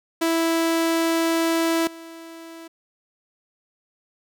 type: tone with level steps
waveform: sawtooth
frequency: 329.6 Hz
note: E4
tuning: in tune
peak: -15 / -34 dBFS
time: 0.21-2.68 s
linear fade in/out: 10 ms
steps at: 1.87 s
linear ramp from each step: 2 ms
effects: none